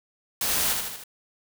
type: noise with echo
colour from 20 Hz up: white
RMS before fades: -26 dBFS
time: 0.41-0.73 s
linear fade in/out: 2 ms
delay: 77 ms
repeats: 4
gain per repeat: -4 dB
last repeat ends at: 1.038 s
effects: none